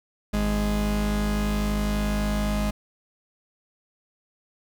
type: tone pair together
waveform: 45% pulse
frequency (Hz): 51.89 / 207.7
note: G#1 / G#3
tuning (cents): -1 / 0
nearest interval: 2 octaves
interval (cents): 2401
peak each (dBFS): -25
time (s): 0.33-2.71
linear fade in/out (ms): 10
effects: none